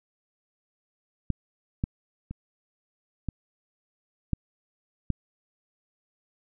clicks, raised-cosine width 5 ms, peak -13 / -13 / -23 / -17 / -12 / -13 dBFS, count 6, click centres 1.303 / 1.839 / 2.31 / 3.287 / 4.333 / 5.103 s, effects none

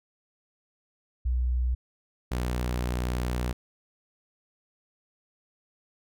sine / sawtooth tone pair in turn, 61.74 / 61.21 Hz, B1 / B1, 0 / -15 cents, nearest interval unison, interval 15 cents, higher first, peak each -23 dBFS, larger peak neither, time 1.25-1.75 / 2.31-3.53 s, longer second, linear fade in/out 10 ms, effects none

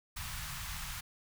pink band-stop noise, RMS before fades -41 dBFS, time 0.16-1.01 s, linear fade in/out 10 ms, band 150 to 970 Hz, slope 24 dB/octave, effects none

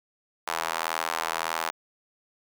sawtooth tone with high-pass filter, 81.7 Hz, E2, 15 cents flat, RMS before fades -30 dBFS, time 0.47-1.71 s, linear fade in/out 10 ms, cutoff 950 Hz, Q 1.6, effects none

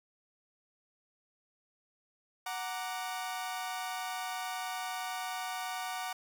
sawtooth chord, Gb augmented, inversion none, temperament equal, 740 / 932.3 / 1174.7 Hz, Gb5 / Bb5 / D6, 0 / 0 / 0 cents, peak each -34 / -39 / -39 dBFS, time 2.46-6.13 s, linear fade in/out 5 ms, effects 10-bit

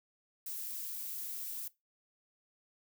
violet noise, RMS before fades -41 dBFS, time 0.46-1.68 s, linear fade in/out 5 ms, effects noise-tail reverb RT60 0.2 s tail -19 dB re dry

